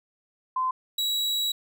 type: tone pair in turn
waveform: sine / 40% pulse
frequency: 1030 / 3889 Hz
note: C6 / B7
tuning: -28 / -27 cents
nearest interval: octave + major seventh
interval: 2301 cents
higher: second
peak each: -23 / -23 dBFS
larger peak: neither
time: 0.56-0.71 / 0.98-1.52 s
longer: second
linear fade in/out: 5 ms
effects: none